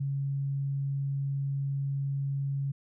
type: tone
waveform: sine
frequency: 138.59 Hz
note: C#3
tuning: in tune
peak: -28 dBFS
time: 0-2.72 s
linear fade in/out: 10 ms
effects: none